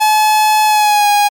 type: tone with pitch glide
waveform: 45% pulse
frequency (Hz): 857 to 823.5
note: A5 to G#5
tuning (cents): -46 to -15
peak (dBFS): -8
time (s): 0-1.29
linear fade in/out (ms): 20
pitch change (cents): -69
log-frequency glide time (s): 0.65-1.08
effects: MP3 96 kbps